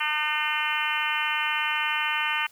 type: harmonic tone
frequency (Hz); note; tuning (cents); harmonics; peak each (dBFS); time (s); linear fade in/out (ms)
302.7; D#4; -48; 3 / 4 / 5 / 6 / 7 / 8 / 9 / 10; -32 / -32 / -32 / -32 / -32 / -32 / -32 / -32; 0-2.47; 10
effects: white hiss -56 dBFS RMS until 2.51 s